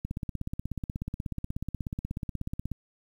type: click train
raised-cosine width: 5 ms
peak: -20 dBFS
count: 45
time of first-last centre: 0.05-2.717 s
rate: 16.5 Hz
effects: 9-bit